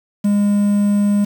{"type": "tone with quantisation", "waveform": "triangle", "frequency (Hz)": 204.5, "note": "G#3", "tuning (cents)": -26, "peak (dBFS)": -10, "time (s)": [0.24, 1.25], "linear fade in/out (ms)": 10, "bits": 6, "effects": []}